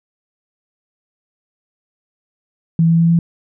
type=tone with pitch steps; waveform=sine; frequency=164.81 / 165.96 / 167.11 / 168.27 Hz; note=E3 / E3 / E3 / E3; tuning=0 / +12 / +24 / +36 cents; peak=-9 dBFS; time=2.79-3.19 s; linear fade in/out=2 ms; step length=100 ms; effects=none